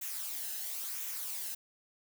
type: noise with flanger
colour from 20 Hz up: blue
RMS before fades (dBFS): -39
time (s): 0.01-1.55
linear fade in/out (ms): 10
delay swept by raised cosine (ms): 0.21 to 0.89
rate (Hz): 0.97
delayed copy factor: -0.5
effects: none